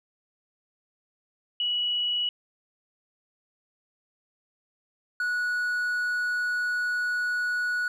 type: tone pair in turn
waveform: sine / triangle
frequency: 2931 / 1465.5 Hz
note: F#7 / F#6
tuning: -17 / -17 cents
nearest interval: octave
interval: 1200 cents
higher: first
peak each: -24 / -23 dBFS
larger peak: second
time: 1.6-2.29 / 5.2-7.88 s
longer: second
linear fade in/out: 2 ms
effects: none